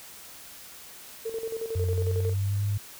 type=tone with tremolo; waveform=sine; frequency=451.2 Hz; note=A4; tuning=44 cents sharp; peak=-28 dBFS; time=1.25-2.34 s; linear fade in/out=10 ms; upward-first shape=square; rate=11 Hz; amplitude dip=65%
type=tone with pitch glide; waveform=sine; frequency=91.5 to 102.11 Hz; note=F#2 to G#2; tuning=-19 to -29 cents; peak=-24 dBFS; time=1.75-2.78 s; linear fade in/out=10 ms; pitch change=+190 cents; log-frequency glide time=1.91-2.65 s
effects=white hiss -46 dBFS RMS until 2.99 s